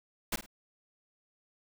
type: noise with echo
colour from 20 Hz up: pink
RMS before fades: -32 dBFS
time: 0.32-0.36 s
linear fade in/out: 5 ms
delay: 51 ms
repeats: 2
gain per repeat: -11 dB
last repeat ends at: 0.462 s
effects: none